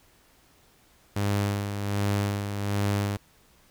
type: tone with tremolo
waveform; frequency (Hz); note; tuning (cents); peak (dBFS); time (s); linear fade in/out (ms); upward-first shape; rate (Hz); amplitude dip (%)
sawtooth; 101.3; G#2; -43; -19; 1.16-3.17; 5; sine; 1.3; 55
effects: pink hiss -60 dBFS RMS until 3.7 s